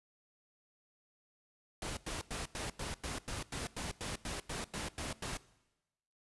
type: noise bursts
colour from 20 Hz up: pink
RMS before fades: -40 dBFS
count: 15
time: 1.82-5.372 s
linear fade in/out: 2 ms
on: 150 ms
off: 93 ms
effects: noise-tail reverb RT60 1.0 s tail -20 dB re dry + resampled to 24000 Hz